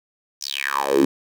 10% pulse tone with high-pass filter sweep, 69.5 Hz, C#2, 5 cents sharp, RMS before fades -21 dBFS, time 0.41-1.05 s, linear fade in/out 5 ms, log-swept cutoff 6000 to 260 Hz, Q 6.3, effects none

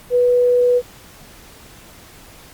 sine tone, 491.2 Hz, B4, 9 cents flat, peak -11 dBFS, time 0.1-0.82 s, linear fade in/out 50 ms, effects pink hiss -43 dBFS RMS until 2.53 s + Opus 48 kbps

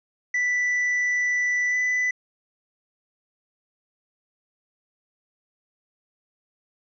triangle tone with pitch glide, 1975.5 to 1993.8 Hz, B6 to B6, 0 to +16 cents, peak -19 dBFS, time 0.34-2.11 s, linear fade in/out 5 ms, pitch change +16 cents, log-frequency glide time 1.69-1.76 s, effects resampled to 16000 Hz

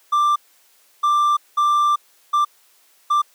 triangle tone bursts at uneven times, 1181 Hz, D6, 9 cents sharp, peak -12 dBFS, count 5, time 0.12-0.36 / 1.03-1.37 / 1.57-1.96 / 2.33-2.45 / 3.1-3.22 s, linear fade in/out 10 ms, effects white hiss -56 dBFS RMS until 3.34 s + high-pass 400 Hz 12 dB/octave

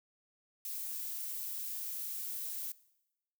violet noise, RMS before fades -40 dBFS, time 0.65-2.72 s, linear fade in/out 2 ms, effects noise-tail reverb RT60 0.9 s tail -20 dB re dry

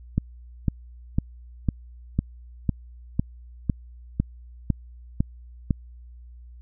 click train, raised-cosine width 5 ms, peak -8 dBFS, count 12, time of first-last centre 0.18-5.708 s, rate 1.99 Hz, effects added 60 Hz sine -42 dBFS peak until 6.61 s

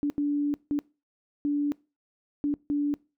sine tone bursts at uneven times, 290 Hz, D4, 22 cents flat, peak -23 dBFS, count 6, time 0.03-0.1 / 0.18-0.54 / 0.71-0.79 / 1.45-1.72 / 2.44-2.54 / 2.7-2.94 s, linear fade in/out 0 ms, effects noise-tail reverb RT60 0.3 s tail -23 dB re dry

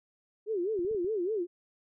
sine tone with vibrato, 392 Hz, G4, in tune, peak -28 dBFS, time 0.46-1.47 s, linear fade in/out 50 ms, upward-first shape sine, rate 4.9 Hz, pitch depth 230 cents each way
clicks, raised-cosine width 3 ms, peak -37 dBFS, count 5, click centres 0.792 / 0.849 / 0.913 / 0.948 / 1.046 s
effects none

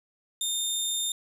20% pulse tone, 3633 Hz, A#7, 45 cents flat, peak -21 dBFS, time 0.41-1.12 s, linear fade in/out 2 ms, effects none

